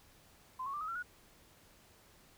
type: tone with pitch steps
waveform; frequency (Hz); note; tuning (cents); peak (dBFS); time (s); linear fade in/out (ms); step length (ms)
sine; 1029 / 1102.9 / 1182 / 1266.8 / 1357.8 / 1455.2; C6 / C#6 / D6 / D#6 / F6 / F#6; -29 / -9 / +11 / +31 / -49 / -29; -37; 0.59-1.028; 10; 73
effects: pink hiss -63 dBFS RMS until 2.37 s